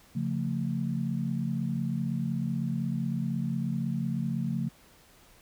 sine chord, Db augmented, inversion none, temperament equal with one note detuned, 138.59 / 174.61 / 224.4 Hz, Db3 / F3 / A3, 0 / 0 / +34 cents, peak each -32 dBFS, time 0.15-4.69 s, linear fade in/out 10 ms, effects pink hiss -58 dBFS RMS until 5.41 s

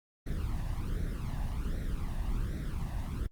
brown noise with flanger, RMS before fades -33 dBFS, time 0.26-3.27 s, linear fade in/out 10 ms, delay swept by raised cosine 0.51 to 1.12 ms, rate 1.3 Hz, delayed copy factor +0.95, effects Opus 24 kbps

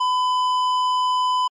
sine tone with tanh clipping, 1005 Hz, B5, 30 cents sharp, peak -19 dBFS, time 0-1.48 s, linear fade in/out 10 ms, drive 11 dB, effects MP3 48 kbps

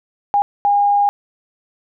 sine tone bursts at uneven times, 813 Hz, G#5, 37 cents flat, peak -11 dBFS, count 2, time 0.34-0.42 / 0.65-1.09 s, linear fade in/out 0 ms, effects none

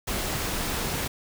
pink noise, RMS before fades -29 dBFS, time 0.07-1.08 s, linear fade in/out 10 ms, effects none

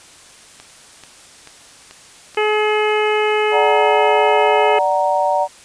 click train, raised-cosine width 0.2 ms, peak -20 dBFS, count 5, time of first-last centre 0.6-2.347 s, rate 2.29 Hz
harmonic tone, 425.3 Hz, G#4, 41 cents sharp, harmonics 1 / 2 / 3 / 4 / 5 / 6 / 7, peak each -16 / -21 / -25 / -28 / -24 / -26 / -28 dBFS, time 2.37-4.79 s, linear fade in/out 5 ms
sine chord, D augmented, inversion none, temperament equal with one note detuned, 587.3 / 747.3 / 932.3 Hz, D5 / F#5 / A#5, 0 / +17 / 0 cents, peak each -18 dBFS, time 3.51-5.48 s, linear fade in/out 50 ms
effects white hiss -43 dBFS RMS until 5.64 s + resampled to 22050 Hz

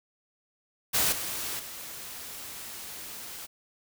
white noise with level steps, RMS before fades -25 / -34 / -41 dBFS, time 0.93-3.47 s, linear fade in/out 20 ms, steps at 1.12 / 1.59 s, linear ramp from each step 5 ms, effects none

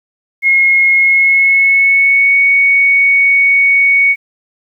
sine tone with pitch glide, 2159 to 2229 Hz, C#7 to C#7, -46 to +9 cents, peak -6 dBFS, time 0.42-4.16 s, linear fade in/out 50 ms, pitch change +55 cents, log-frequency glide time 0.94-2.38 s, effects 8-bit

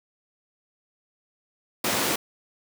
pink high-pass noise, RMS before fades -25 dBFS, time 1.84-2.16 s, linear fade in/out 5 ms, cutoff 230 Hz, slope 12 dB/octave, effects none

